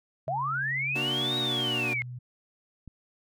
sine tone with pitch glide, 136.6 to 123.82 Hz, C#3 to B2, -25 to +5 cents, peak -36 dBFS, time 0.27-2.19 s, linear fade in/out 10 ms, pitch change -170 cents, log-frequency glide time 0.99-1.74 s
sine linear two-way sweep, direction up then down, 621 to 3836 to 2127 Hz, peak -27 dBFS, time 0.28-2.02 s, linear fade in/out 0 ms, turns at 1.38 s
sawtooth chord, Bb augmented, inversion none, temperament equal, 233.1 / 293.7 / 370 Hz, Bb3 / D4 / F#4, 0 / 0 / 0 cents, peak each -33 dBFS, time 0.95-1.94 s, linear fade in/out 10 ms
click, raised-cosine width 5 ms, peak -32 dBFS, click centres 2.877 s
effects none

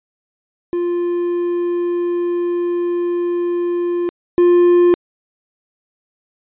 triangle tone pair in turn, 349.2 / 351.2 Hz, F4 / F4, 0 / +10 cents, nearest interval unison, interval 10 cents, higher second, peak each -14 / -6 dBFS, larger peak second, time 0.73-4.09 / 4.38-4.94 s, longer first, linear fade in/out 0 ms, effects resampled to 8000 Hz

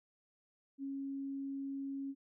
sine tone, 274.4 Hz, C#4, 17 cents flat, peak -38 dBFS, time 0.78-2.15 s, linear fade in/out 50 ms, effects none

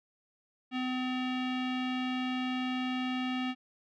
square tone with low-pass filter, 254.8 Hz, C4, 46 cents flat, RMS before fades -33 dBFS, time 0.71-3.55 s, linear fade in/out 50 ms, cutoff 2900 Hz, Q 3.1, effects none

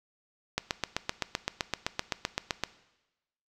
click train, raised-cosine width 0.2 ms, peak -10 dBFS, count 17, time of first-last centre 0.58-2.637 s, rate 7.78 Hz, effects noise-tail reverb RT60 1.0 s tail -17 dB re dry

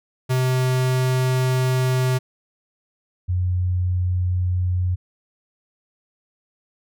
square / sine tone pair in turn, 128.6 / 90.43 Hz, C3 / F#2, -30 / -39 cents, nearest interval tritone, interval 609 cents, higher first, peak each -18 dBFS, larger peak neither, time 0.29-2.19 / 3.28-4.96 s, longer first, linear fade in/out 20 ms, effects none

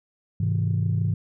sine chord, Ab augmented, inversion none, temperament just, 103.83 / 129.78 / 162.23 Hz, Ab2 / C3 / E3, 0 / -14 / -27 cents, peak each -22 / -27 / -25 dBFS, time 0.4-1.14 s, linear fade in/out 5 ms, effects tanh soft clip ceiling -14 dBFS

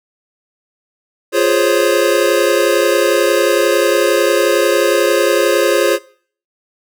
square chord, Db major seventh, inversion first, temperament equal, 349.2 / 415.3 / 523.3 / 554.4 Hz, F4 / Ab4 / C5 / Db5, 0 / 0 / 0 / 0 cents, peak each -17 dBFS, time 1.32-5.99 s, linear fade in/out 50 ms, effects noise-tail reverb RT60 0.5 s tail -21 dB re dry

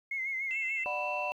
sine tone with vibrato, 2123 Hz, C7, 25 cents sharp, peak -31 dBFS, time 0.11-0.84 s, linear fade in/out 5 ms, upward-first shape sine, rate 6.8 Hz, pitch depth 58 cents each way
sine tone with pitch glide, 2666 to 2681 Hz, E7 to E7, +19 to +29 cents, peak -34 dBFS, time 0.51-1.32 s, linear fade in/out 0 ms, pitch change +10 cents, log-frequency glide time 1-1.09 s
sine chord, B minor, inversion first, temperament just, 592.7 / 740.8 / 987.8 Hz, D5 / F#5 / B5, +16 / +2 / 0 cents, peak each -36 dBFS, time 0.86-1.32 s, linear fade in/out 0 ms
effects tanh soft clip ceiling -23 dBFS + 11-bit

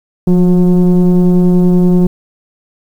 sine tone with frequency modulation, 177.8 Hz, F3, 31 cents sharp, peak -3 dBFS, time 0.27-2.07 s, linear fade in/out 5 ms, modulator 183 Hz, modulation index 0.76, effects tanh soft clip ceiling -4 dBFS + 7-bit

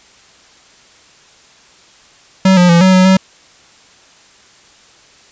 square tone with pitch steps, 189.6 / 178 / 170.4 / 187.5 / 185.4 / 189.2 Hz, F#3 / F3 / F3 / F#3 / F#3 / F#3, +43 / +33 / -42 / +23 / +4 / +39 cents, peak -6 dBFS, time 2.45-3.17 s, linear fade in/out 5 ms, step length 120 ms, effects white hiss -45 dBFS RMS until 5.31 s + resampled to 16000 Hz

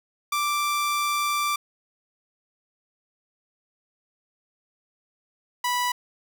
sawtooth tone pair in turn, 1174.7 / 983.5 Hz, D6 / B5, 0 / -7 cents, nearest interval minor third, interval 307 cents, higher first, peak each -19 dBFS, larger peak neither, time 0.32-1.56 / 5.64-5.92 s, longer first, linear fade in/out 5 ms, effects none

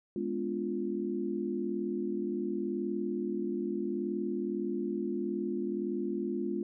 sine chord, G# diminished seventh, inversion none, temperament equal with one note detuned, 207.7 / 246.9 / 288.6 / 349.2 Hz, G#3 / B3 / D4 / F4, 0 / 0 / -30 / 0 cents, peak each -36 / -38 / -39 / -34 dBFS, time 0.16-6.63 s, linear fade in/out 2 ms, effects none

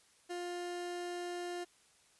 30% pulse tone, 352.3 Hz, F4, 15 cents sharp, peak -36 dBFS, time 0.29-1.65 s, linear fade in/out 20 ms, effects white hiss -67 dBFS RMS until 2.19 s + resampled to 24000 Hz

